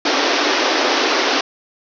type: band-pass noise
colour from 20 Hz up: pink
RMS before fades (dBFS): -17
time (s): 0.05-1.41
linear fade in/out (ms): 5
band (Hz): 260 to 5900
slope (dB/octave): 96
effects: none